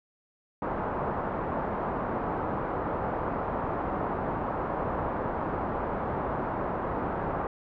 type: low-pass noise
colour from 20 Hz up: white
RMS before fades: -31 dBFS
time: 0.62-7.47 s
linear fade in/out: 2 ms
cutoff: 1100 Hz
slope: 24 dB/octave
effects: none